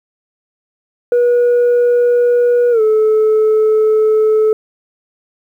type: tone with pitch glide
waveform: sine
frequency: 483.8 to 433.5 Hz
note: B4 to A4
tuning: -36 to -26 cents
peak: -6 dBFS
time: 1.12-4.53 s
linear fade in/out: 2 ms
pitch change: -190 cents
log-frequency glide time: 2.71-2.81 s
effects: tanh soft clip ceiling -7 dBFS + 8-bit